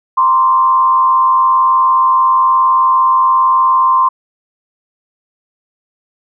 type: tone with frequency modulation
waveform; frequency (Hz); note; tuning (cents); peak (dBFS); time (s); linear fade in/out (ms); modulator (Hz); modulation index
sine; 1046.5; C6; 0; -7; 0.17-4.09; 10; 98.9; 0.61
effects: none